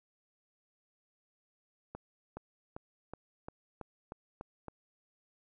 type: accelerating click train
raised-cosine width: 1 ms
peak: -28 dBFS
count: 9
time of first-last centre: 1.95-4.683 s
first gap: 420 ms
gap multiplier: 0.94
effects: none